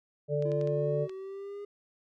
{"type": "harmonic tone", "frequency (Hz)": 146.83, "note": "D3", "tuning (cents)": 0, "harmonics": [1, 3, 4], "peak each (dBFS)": [-31, -31, -31], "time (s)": [0.28, 1.08], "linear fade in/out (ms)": 50}
{"type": "clicks", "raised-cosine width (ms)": 0.2, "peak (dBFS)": -31, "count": 5, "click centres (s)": [0.424, 0.518, 0.613, 0.674, 1.095]}
{"type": "linear sweep", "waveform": "triangle", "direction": "up", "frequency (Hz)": [340, 409.8], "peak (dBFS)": -36, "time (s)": [0.45, 1.65], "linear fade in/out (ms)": 5}
{"effects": []}